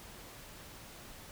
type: silence
effects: pink hiss -51 dBFS RMS until 1.31 s